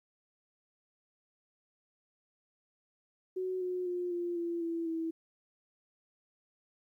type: tone with pitch steps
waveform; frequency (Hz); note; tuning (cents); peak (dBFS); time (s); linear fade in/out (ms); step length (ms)
sine; 371.2 / 363.4 / 355.7 / 348.1 / 340.8 / 333.6 / 326.5; F#4 / F#4 / F4 / F4 / F4 / E4 / E4; +6 / -31 / +32 / -6 / -42 / +21 / -17; -32; 3.36-5.11; 10; 250
effects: 12-bit